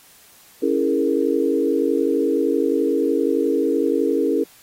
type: chord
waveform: sine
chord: A# half-diminished seventh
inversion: first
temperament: equal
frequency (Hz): 277.2 / 329.6 / 415.3 / 466.2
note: C#4 / E4 / G#4 / A#4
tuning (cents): 0 / 0 / 0 / 0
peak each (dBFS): -22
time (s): 0.62-4.44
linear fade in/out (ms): 10
effects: white hiss -50 dBFS RMS until 4.62 s + AAC 48 kbps